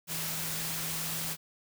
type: tone in noise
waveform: sine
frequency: 162.1 Hz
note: E3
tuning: 29 cents flat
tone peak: -42 dBFS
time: 0.07-1.37 s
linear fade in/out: 50 ms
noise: white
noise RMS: -35 dBFS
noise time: 0.07-1.37 s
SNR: -10 dB
effects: none